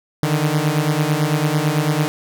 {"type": "beating tone pair", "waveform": "sawtooth", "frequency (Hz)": [147, 156], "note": ["D3", "D#3"], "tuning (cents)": [2, 5], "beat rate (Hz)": 9, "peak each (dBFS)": -15, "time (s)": [0.23, 2.08], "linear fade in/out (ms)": 0, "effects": []}